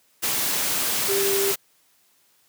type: tone in noise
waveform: sine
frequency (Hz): 395.1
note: G4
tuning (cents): +14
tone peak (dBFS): -22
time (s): 1.08-1.53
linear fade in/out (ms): 20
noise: white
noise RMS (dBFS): -24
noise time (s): 0.22-1.56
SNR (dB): -1
effects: white hiss -62 dBFS RMS until 2.48 s + high-pass 100 Hz 12 dB/octave